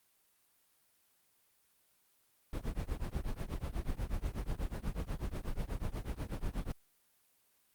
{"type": "noise with tremolo", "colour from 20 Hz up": "brown", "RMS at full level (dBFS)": -33, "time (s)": [2.53, 6.72], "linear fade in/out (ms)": 2, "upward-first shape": "triangle", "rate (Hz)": 8.2, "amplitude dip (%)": 100, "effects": ["white hiss -72 dBFS RMS until 7.74 s", "Opus 32 kbps"]}